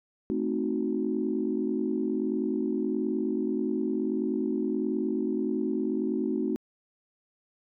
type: chord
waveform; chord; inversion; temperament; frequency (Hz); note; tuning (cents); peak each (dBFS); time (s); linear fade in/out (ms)
sine; A diminished seventh; none; equal; 220 / 261.6 / 311.1 / 370; A3 / C4 / Eb4 / Gb4; 0 / 0 / 0 / 0; -31; 0.3-6.56; 0
effects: tanh soft clip ceiling -15 dBFS